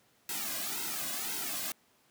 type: noise with flanger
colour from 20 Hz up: white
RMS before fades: -36 dBFS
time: 0.29-1.72 s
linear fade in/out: 2 ms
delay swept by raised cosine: 1.7 to 2.24 ms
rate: 1.9 Hz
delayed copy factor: -0.95
effects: pink hiss -67 dBFS RMS until 2.1 s + high-pass 150 Hz 12 dB/octave